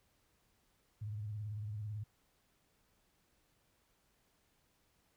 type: tone with vibrato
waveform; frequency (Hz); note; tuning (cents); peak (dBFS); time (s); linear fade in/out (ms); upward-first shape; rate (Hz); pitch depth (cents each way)
sine; 105.5; G#2; +28; -39; 1.01-2.04; 10; triangle; 18; 97
effects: pink hiss -75 dBFS RMS until 5.16 s